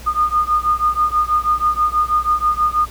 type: beating tone pair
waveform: sine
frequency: 1220 / 1226.2 Hz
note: D#6 / D#6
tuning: -34 / -26 cents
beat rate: 6.2 Hz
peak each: -17 dBFS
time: 0.06-2.86 s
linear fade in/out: 20 ms
effects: added 60 Hz sine -32 dBFS peak until 2.9 s + pink hiss -39 dBFS RMS until 2.9 s